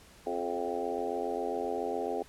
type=harmonic tone with a mistuned harmonic; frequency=87.31 Hz; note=F2; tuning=in tune; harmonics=3 / 4 / 5 / 6 / 7 / 8 / 9; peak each=-41 / -39 / -35 / -40 / -41 / -39 / -38 dBFS; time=0.26-2.23 s; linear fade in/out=10 ms; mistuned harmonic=5; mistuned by=-33 cents; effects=pink hiss -56 dBFS RMS until 2.28 s + low-pass 12000 Hz 12 dB/octave